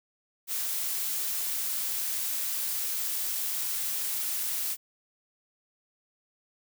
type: noise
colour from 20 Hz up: blue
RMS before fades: -31 dBFS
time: 0.47-4.77 s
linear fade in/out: 50 ms
effects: none